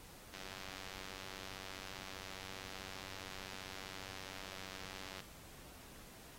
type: click train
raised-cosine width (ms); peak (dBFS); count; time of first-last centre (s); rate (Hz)
0.2; -30; 464; 0.34-5.203; 95.2
effects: pink hiss -57 dBFS RMS until 6.38 s + AAC 48 kbps